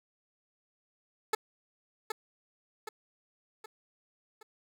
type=tone with echo; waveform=15% pulse; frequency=433.2 Hz; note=A4; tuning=27 cents flat; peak=-19 dBFS; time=1.33-1.35 s; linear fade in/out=5 ms; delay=770 ms; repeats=4; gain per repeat=-6 dB; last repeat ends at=4.43 s; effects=none